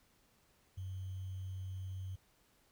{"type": "tone with sample-and-hold", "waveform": "sine", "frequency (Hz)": 94, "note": "F#2", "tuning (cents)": 28, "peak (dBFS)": -40, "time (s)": [0.77, 2.16], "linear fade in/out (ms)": 10, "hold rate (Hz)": 3150, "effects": ["pink hiss -71 dBFS RMS until 2.71 s"]}